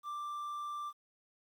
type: tone with quantisation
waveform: triangle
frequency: 1179 Hz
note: D6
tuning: 6 cents sharp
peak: -36 dBFS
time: 0.03-0.93 s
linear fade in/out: 50 ms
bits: 11
effects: none